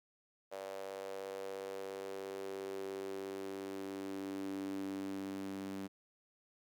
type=tone with high-pass filter sweep; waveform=sawtooth; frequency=97 Hz; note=G2; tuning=18 cents flat; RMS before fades=-43 dBFS; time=0.51-5.88 s; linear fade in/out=20 ms; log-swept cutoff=560 to 240 Hz; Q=5.1; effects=none